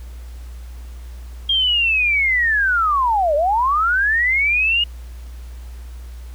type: linear two-way sweep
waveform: sine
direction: down then up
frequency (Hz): 3240 to 565 to 2889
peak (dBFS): -14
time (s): 1.49-4.84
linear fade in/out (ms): 5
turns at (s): 3.35
effects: added 60 Hz sine -31 dBFS peak until 6.34 s + pink hiss -49 dBFS RMS until 6.34 s